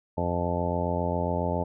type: harmonic tone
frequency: 87.3 Hz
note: F2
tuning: in tune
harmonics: 1 / 2 / 3 / 4 / 5 / 6 / 7 / 8 / 9 / 10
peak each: -31 / -32 / -35 / -38 / -35 / -34 / -32 / -41 / -40 / -33 dBFS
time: 0.17-1.64 s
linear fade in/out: 10 ms
effects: none